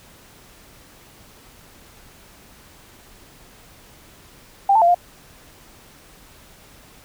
sine tone with pitch steps, 792 / 886 / 688 / 705 Hz, G5 / A5 / F5 / F5, +18 / +12 / -26 / +16 cents, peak -11 dBFS, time 4.69-4.946 s, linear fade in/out 5 ms, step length 64 ms, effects pink hiss -48 dBFS RMS until 7.04 s

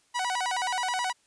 sawtooth tone with vibrato, 852 Hz, G#5, 44 cents sharp, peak -23 dBFS, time 0.14-1.13 s, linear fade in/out 20 ms, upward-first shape square, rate 9.4 Hz, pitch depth 230 cents each way, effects white hiss -66 dBFS RMS until 1.26 s + resampled to 22050 Hz

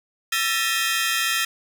sawtooth tone cluster, 1341 / 1777 / 1899 / 2504 / 3206 Hz, E6 / A6 / A#6 / D#7 / G7, +29 / +17 / +32 / +10 / +38 cents, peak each -24 dBFS, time 0.32-1.45 s, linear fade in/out 5 ms, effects none

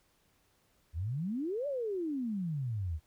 sine exponential two-way sweep, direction up then down, 73.42 to 593 to 73.42 Hz, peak -32 dBFS, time 0.93-3 s, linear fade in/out 50 ms, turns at 1.67 s, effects pink hiss -71 dBFS RMS until 3.06 s

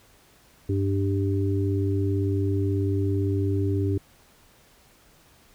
harmonic tone, 98.1 Hz, G2, 2 cents sharp, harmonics 1 / 3 / 4, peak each -23 / -28 / -29 dBFS, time 0.69-3.98 s, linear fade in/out 5 ms, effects pink hiss -57 dBFS RMS until 5.54 s

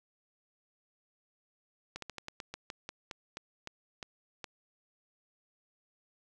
slowing click train, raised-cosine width 0.2 ms, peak -23 dBFS, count 14, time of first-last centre 1.96-4.442 s, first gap 63 ms, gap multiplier 1.17, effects none

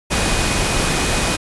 sine tone in noise, 2489 Hz, D#7, in tune, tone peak -29 dBFS, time 0.1-1.37 s, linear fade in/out 20 ms, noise pink, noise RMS -18 dBFS, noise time 0.1-1.37 s, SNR -14 dB, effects resampled to 24000 Hz

